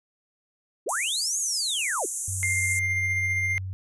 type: linear two-way sweep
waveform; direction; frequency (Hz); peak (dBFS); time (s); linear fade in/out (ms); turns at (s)
sine; up then down; 279.2 to 6800 to 279.2; -26; 0.86-2.06; 10; 1.39
type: band-pass noise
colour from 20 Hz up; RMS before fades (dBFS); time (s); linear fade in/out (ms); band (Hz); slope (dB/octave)
pink; -32; 0.89-2.79; 0; 6300 to 11000; 96
type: tone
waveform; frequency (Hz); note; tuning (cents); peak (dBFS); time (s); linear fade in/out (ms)
sine; 94.4; F#2; +35; -30; 2.28-3.73; 0
type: tone with tremolo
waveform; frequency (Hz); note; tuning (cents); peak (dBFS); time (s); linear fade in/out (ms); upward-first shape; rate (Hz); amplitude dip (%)
triangle; 2100; C7; +6; -21; 2.43-3.58; 0; sine; 15; 25
effects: none